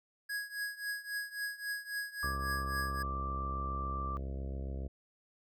square tone with tremolo, 1661.2 Hz, G#6, in tune, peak -34 dBFS, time 0.29-3.03 s, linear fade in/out 10 ms, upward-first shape triangle, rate 3.7 Hz, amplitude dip 90%
sine tone, 1174.7 Hz, D6, in tune, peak -37 dBFS, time 2.23-4.17 s, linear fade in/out 0 ms
harmonic tone, 67.2 Hz, C2, 47 cents sharp, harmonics 1 / 2 / 3 / 4 / 5 / 6 / 7 / 8 / 9 / 10, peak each -37 / -46 / -49 / -52 / -53 / -54 / -55 / -55 / -57 / -59 dBFS, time 2.23-4.88 s, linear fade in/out 10 ms
effects none

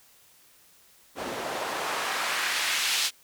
white noise with band-pass filter sweep, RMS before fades -29 dBFS, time 1.15-3.11 s, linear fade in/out 50 ms, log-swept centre 390 to 3600 Hz, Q 1, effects white hiss -58 dBFS RMS until 3.23 s

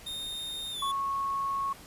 45% pulse tone with pitch glide, 3674 to 3448 Hz, A#7 to A7, -26 to -36 cents, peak -34 dBFS, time 0.06-0.92 s, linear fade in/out 10 ms, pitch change -110 cents, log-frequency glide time 0.71-0.8 s
sine tone, 1100 Hz, C#6, 14 cents flat, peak -28 dBFS, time 0.82-1.73 s, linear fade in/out 5 ms
effects pink hiss -50 dBFS RMS until 1.86 s + resampled to 32000 Hz

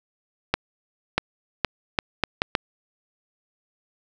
accelerating click train, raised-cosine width 0.3 ms, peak -3 dBFS, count 7, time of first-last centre 0.54-2.552 s, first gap 640 ms, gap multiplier 0.73, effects none

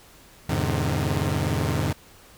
sawtooth tone cluster, 84.2 / 104.7 / 132.3 / 151.5 Hz, E2 / G#2 / C3 / D#3, +37 / +15 / +20 / -46 cents, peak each -24 dBFS, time 0.49-1.93 s, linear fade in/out 5 ms, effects pink hiss -51 dBFS RMS until 2.37 s

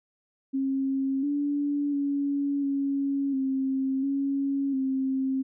sine tone with pitch steps, 269.4 / 287.9 / 282.4 / 277.5 / 266.7 / 276.5 / 265.5 Hz, C#4 / D4 / C#4 / C#4 / C4 / C#4 / C4, -49 / -34 / +32 / +2 / +33 / -4 / +25 cents, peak -24 dBFS, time 0.53-5.43 s, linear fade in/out 20 ms, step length 700 ms, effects none

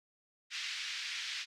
pink band-pass noise, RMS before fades -40 dBFS, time 0.5-1.46 s, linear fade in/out 50 ms, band 1900 to 5400 Hz, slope 24 dB/octave, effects none

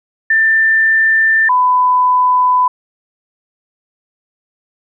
sine tone pair in turn, 1783 / 1000.7 Hz, A6 / B5, +22 / +23 cents, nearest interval minor seventh, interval 999 cents, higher first, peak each -8 dBFS, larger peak neither, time 0.3-1.49 / 1.49-2.68 s, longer neither, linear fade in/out 5 ms, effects none

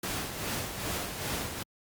pink noise with tremolo, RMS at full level -32 dBFS, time 0.03-1.63 s, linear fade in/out 5 ms, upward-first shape sine, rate 2.5 Hz, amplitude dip 50%, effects high-pass 60 Hz 12 dB/octave + Opus 48 kbps

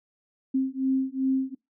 sine beating tone pair, 263.4 / 266 Hz, C4 / C4, +12 / +29 cents, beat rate 2.6 Hz, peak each -26 dBFS, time 0.54-1.55 s, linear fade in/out 10 ms, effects noise-tail reverb RT60 0.2 s tail -24 dB re dry

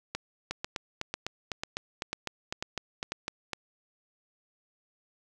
two click trains, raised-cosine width 0.2 ms, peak -15 / -15 dBFS, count 7 / 13, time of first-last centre 0.15-3.12 / 0.51-3.533 s, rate 2.02 / 3.97 Hz, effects none

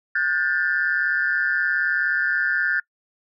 sine tone cluster, 1441 / 1580 / 1763 Hz, F#6 / G6 / A6, -46 / +13 / +3 cents, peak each -23 dBFS, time 0.15-2.8 s, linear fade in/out 5 ms, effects noise-tail reverb RT60 0.1 s tail -24 dB re dry + tanh soft clip ceiling -10 dBFS

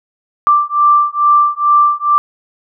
sine beating tone pair, 1176 / 1178.3 Hz, D6 / D6, +2 / +5 cents, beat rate 2.3 Hz, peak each -11 dBFS, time 0.47-2.18 s, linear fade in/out 0 ms, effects none

